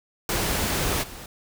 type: noise with level steps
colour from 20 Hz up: pink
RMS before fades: -25 / -40 dBFS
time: 0.29-1.26 s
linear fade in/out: 2 ms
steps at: 1.02 s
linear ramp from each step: 20 ms
effects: none